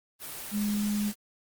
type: tone in noise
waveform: sine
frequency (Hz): 207.7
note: G#3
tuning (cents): 0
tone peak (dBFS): -26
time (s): 0.51-1.13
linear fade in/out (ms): 50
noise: white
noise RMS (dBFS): -39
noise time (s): 0.19-1.15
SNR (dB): +10
effects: Opus 24 kbps